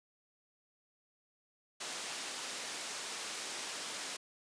white band-pass noise, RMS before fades -42 dBFS, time 1.8-4.17 s, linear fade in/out 10 ms, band 250 to 7500 Hz, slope 12 dB/octave, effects resampled to 22050 Hz

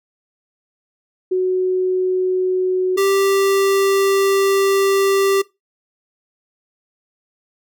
sine / square tone pair in turn, 370 / 392 Hz, F#4 / G4, 0 / 0 cents, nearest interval minor second, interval 100 cents, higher second, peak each -14 dBFS, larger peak neither, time 1.31-2.97 / 2.97-5.42 s, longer second, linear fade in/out 10 ms, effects noise-tail reverb RT60 0.2 s tail -20 dB re dry

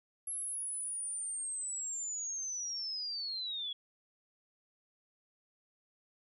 sine linear sweep, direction down, 11150 to 3322 Hz, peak -36 dBFS, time 0.27-3.73 s, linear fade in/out 5 ms, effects none

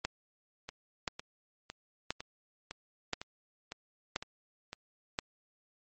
two click trains, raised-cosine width 0.2 ms, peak -23 / -14 dBFS, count 9 / 6, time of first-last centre 0.69-4.73 / 0.05-5.189 s, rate 1.98 / 0.973 Hz, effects MP3 32 kbps

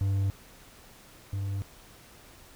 triangle tone pair in turn, 98 / 98.74 Hz, G2 / G2, 0 / +13 cents, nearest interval unison, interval 13 cents, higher second, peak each -22 / -27 dBFS, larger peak first, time 0.01-0.3 / 1.33-1.62 s, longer neither, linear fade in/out 0 ms, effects pink hiss -53 dBFS RMS until 2.55 s

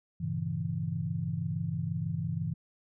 sine chord, G diminished seventh, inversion none, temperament equal with one note detuned, 99.02 / 116.54 / 138.59 / 164.81 Hz, G2 / Bb2 / Db3 / Fb3, +18 / 0 / 0 / 0 cents, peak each -37 / -39 / -36 / -33 dBFS, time 0.2-2.54 s, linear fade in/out 10 ms, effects none

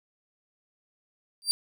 30% pulse tone with exponential growth, 4702 Hz, D8, 1 cent sharp, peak -14 dBFS, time 1.42-1.51 s, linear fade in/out 0 ms, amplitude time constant 19 ms, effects none

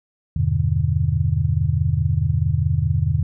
sine chord, E minor seventh, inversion none, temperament just, 82.41 / 98.89 / 123.61 / 148.33 Hz, E2 / G2 / B2 / D3, 0 / +16 / +2 / +18 cents, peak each -22 dBFS, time 0.36-3.23 s, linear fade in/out 5 ms, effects none

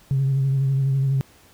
sine tone with vibrato, 135.6 Hz, C#3, 38 cents flat, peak -16 dBFS, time 0.11-1.21 s, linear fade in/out 0 ms, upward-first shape sine, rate 12 Hz, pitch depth 32 cents each way, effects tanh soft clip ceiling -14 dBFS + pink hiss -53 dBFS RMS until 1.53 s

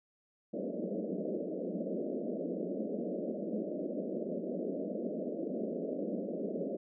pink band-pass noise, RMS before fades -37 dBFS, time 0.53-6.77 s, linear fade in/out 10 ms, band 180 to 630 Hz, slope 96 dB/octave, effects none

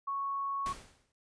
sine tone, 1107 Hz, C#6, 3 cents flat, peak -32 dBFS, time 0.07-0.73 s, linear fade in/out 10 ms
pink noise with exponential decay, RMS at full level -40 dBFS, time 0.66-1.12 s, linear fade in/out 0 ms, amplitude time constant 100 ms
effects noise-tail reverb RT60 0.3 s tail -24 dB re dry + resampled to 22050 Hz

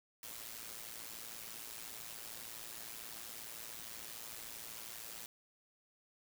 white noise with amplitude modulation, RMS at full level -45 dBFS, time 0.23-5.26 s, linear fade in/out 2 ms, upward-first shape sine, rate 113 Hz, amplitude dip 70%, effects none

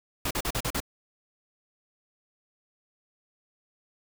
pink noise bursts, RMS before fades -29 dBFS, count 6, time 0.25-0.803 s, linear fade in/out 5 ms, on 58 ms, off 41 ms, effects none

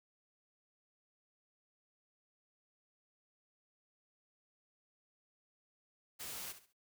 white noise with echo, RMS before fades -45 dBFS, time 6.19-6.53 s, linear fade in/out 20 ms, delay 68 ms, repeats 3, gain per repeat -11 dB, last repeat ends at 6.734 s, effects none

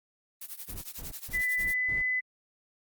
blue noise with tremolo, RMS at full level -38 dBFS, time 0.41-1.74 s, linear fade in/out 5 ms, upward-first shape triangle, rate 11 Hz, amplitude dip 95%
brown noise bursts, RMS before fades -42 dBFS, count 5, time 0.68-2.02 s, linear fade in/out 10 ms, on 140 ms, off 160 ms
sine tone with pitch glide, 1997 to 2010 Hz, B6 to B6, +19 to +30 cents, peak -26 dBFS, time 1.33-2.21 s, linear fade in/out 20 ms, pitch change +11 cents, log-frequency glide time 1.61-1.93 s
effects Opus 32 kbps

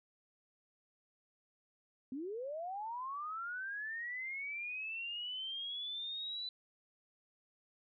sine linear sweep, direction up, 246.9 to 4003 Hz, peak -39 dBFS, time 2.12-6.49 s, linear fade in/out 2 ms, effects none

